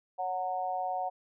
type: tone with amplitude modulation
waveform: sine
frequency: 737 Hz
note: F#5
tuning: 7 cents flat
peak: -26 dBFS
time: 0.18-1.1 s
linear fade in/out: 20 ms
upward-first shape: sine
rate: 182 Hz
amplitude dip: 90%
effects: none